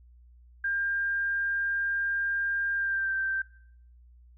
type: tone with pitch glide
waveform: sine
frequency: 1600 to 1565.3 Hz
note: G6 to G6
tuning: +35 to -3 cents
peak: -26 dBFS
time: 0.64-3.42 s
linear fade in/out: 5 ms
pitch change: -38 cents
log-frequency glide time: 2.74-3.13 s
effects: noise-tail reverb RT60 0.6 s tail -19 dB re dry + added 60 Hz sine -52 dBFS peak until 4.37 s